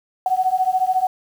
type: beating tone pair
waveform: sine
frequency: 740 / 754 Hz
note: F#5 / F#5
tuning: 0 / +32 cents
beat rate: 14 Hz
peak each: -19 / -19 dBFS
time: 0.26-1.07 s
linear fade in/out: 2 ms
effects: 7-bit